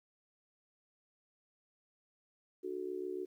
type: tone with amplitude modulation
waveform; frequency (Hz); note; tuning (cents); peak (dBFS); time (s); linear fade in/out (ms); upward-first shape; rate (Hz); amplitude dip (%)
sine; 370; F#4; 0; -33; 2.63-3.26; 20; sine; 66.9; 90
effects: 12-bit